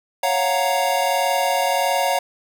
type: chord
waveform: square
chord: Gb major seventh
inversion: second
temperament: equal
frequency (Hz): 554.4 / 698.5 / 740 / 932.3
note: Db5 / F5 / Gb5 / Bb5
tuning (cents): 0 / 0 / 0 / 0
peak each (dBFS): -24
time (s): 0.23-2.19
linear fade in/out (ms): 5
effects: none